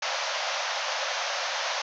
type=band-pass noise; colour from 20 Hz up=pink; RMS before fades=-30 dBFS; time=0.02-1.82 s; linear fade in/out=5 ms; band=530 to 6400 Hz; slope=96 dB/octave; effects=none